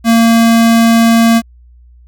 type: tone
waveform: square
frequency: 229.2 Hz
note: A#3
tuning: 29 cents flat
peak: -6 dBFS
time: 0.04-1.42 s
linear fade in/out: 50 ms
effects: added 60 Hz sine -38 dBFS peak until 2.07 s